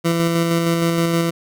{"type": "tone with tremolo", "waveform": "20% pulse", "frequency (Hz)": 167.7, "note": "E3", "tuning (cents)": 30, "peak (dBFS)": -10, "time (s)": [0.04, 1.31], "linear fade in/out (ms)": 20, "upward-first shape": "square", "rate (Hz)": 6.4, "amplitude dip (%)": 25, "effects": []}